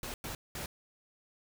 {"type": "noise bursts at uneven times", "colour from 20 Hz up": "pink", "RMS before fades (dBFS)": -40, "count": 3, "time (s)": [[0.03, 0.14], [0.24, 0.35], [0.55, 0.66]], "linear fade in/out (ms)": 2, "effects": []}